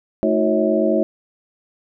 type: tone cluster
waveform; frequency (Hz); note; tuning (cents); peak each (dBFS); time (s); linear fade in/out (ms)
sine; 218.4 / 316.3 / 365.5 / 550 / 643; A3 / D#4 / F#4 / C#5 / E5; -13 / +29 / -21 / -14 / -43; -21; 0.23-1.03; 0
effects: none